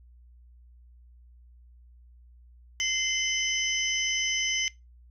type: tone cluster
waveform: sine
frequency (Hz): 2081 / 3028 / 5190 / 6100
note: C7 / F#7 / E8 / G8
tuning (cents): -10 / +39 / -28 / -48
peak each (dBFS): -30 / -29 / -36 / -31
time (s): 2.8-4.68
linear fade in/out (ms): 0
effects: noise-tail reverb RT60 0.2 s tail -20 dB re dry + added 60 Hz sine -51 dBFS peak until 5.1 s